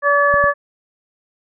harmonic tone, 573 Hz, D5, 43 cents flat, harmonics 1 / 2 / 3, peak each -16 / -15 / -16 dBFS, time 0.02-0.54 s, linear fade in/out 50 ms
clicks, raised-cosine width 5 ms, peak -16 dBFS, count 2, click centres 0.341 / 0.441 s
effects none

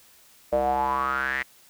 square tone with band-pass filter sweep, 66.2 Hz, C2, 21 cents sharp, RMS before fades -25 dBFS, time 0.52-1.43 s, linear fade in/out 10 ms, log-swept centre 580 to 2000 Hz, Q 8.2, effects white hiss -55 dBFS RMS until 1.69 s

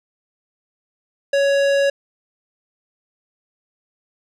sine tone with tanh clipping, 558 Hz, C#5, 11 cents sharp, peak -16 dBFS, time 1.33-1.9 s, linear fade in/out 5 ms, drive 18 dB, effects none

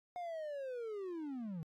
triangle linear sweep, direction down, 722 to 151.6 Hz, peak -38 dBFS, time 0.16-1.63 s, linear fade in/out 0 ms, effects AAC 48 kbps

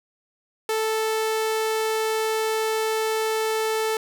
sawtooth tone, 439.7 Hz, A4, 1 cent flat, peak -18 dBFS, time 0.69-3.97 s, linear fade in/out 2 ms, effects none

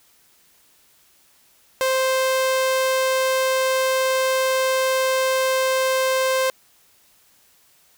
sawtooth tone, 523.3 Hz, C5, in tune, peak -14 dBFS, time 1.81-6.5 s, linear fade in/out 0 ms, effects white hiss -57 dBFS RMS until 7.97 s

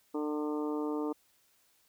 harmonic tone, 150 Hz, D3, 37 cents sharp, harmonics 2 / 3 / 4 / 5 / 6 / 7 / 8, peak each -33 / -36 / -46 / -48 / -44 / -48 / -47 dBFS, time 0.14-1.13 s, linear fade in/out 10 ms, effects white hiss -69 dBFS RMS until 1.88 s

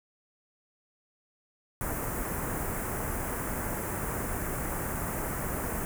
pink band-stop noise, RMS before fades -33 dBFS, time 1.81-5.85 s, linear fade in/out 0 ms, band 1900 to 8100 Hz, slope 24 dB/octave, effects none

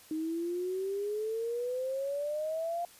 sine exponential sweep, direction up, 309.7 to 700 Hz, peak -31 dBFS, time 0.11-2.85 s, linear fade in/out 2 ms, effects white hiss -56 dBFS RMS until 2.99 s + resampled to 32000 Hz

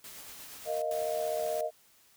white noise with tremolo, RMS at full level -46 dBFS, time 0.04-0.82 s, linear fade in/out 2 ms, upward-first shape sine, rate 8.6 Hz, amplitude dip 25%
sine chord, Bb suspended fourth, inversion none, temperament equal, 466.2 / 622.3 / 698.5 Hz, Bb4 / Eb5 / F5, 0 / 0 / 0 cents, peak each -37 / -31 / -36 dBFS, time 0.65-1.71 s, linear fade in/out 50 ms
white noise, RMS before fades -45 dBFS, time 0.91-1.61 s, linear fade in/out 2 ms
effects white hiss -63 dBFS RMS until 2.16 s

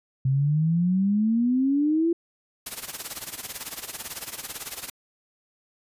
sine exponential sweep, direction up, 130 to 343.1 Hz, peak -19 dBFS, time 0.25-2.13 s, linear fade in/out 5 ms
white noise with tremolo, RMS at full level -32 dBFS, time 2.66-4.9 s, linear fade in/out 5 ms, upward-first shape sine, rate 18 Hz, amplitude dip 80%
effects resampled to 32000 Hz

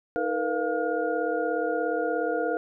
sine tone cluster, 314.9 / 453.7 / 490.6 / 697 / 1428 Hz, D#4 / A#4 / B4 / F5 / F6, +21 / -47 / -12 / -4 / +38 cents, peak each -32 / -30 / -29 / -30 / -34 dBFS, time 0.16-2.57 s, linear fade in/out 0 ms, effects none

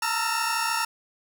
30% pulse tone cluster, 896 / 929 / 1310 / 1379 / 5450 Hz, A5 / A#5 / E6 / F6 / F8, +31 / -6 / -11 / -22 / -43 cents, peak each -28 dBFS, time 0.02-0.85 s, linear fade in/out 5 ms, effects none

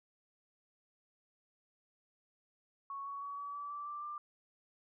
sine tone with pitch steps, 1108.7 / 1119.6 / 1130.7 / 1141.8 / 1153.1 / 1164.5 / 1176 / 1187.6 Hz, C#6 / C#6 / C#6 / D6 / D6 / D6 / D6 / D6, 0 / +17 / +34 / -49 / -32 / -15 / +2 / +19 cents, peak -40 dBFS, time 2.9-4.18 s, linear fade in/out 2 ms, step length 160 ms, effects none

